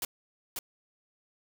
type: noise with echo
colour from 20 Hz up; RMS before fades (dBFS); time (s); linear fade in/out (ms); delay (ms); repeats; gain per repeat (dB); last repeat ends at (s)
white; -33; 0.02-0.05; 2; 540; 1; -3; 0.59
effects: none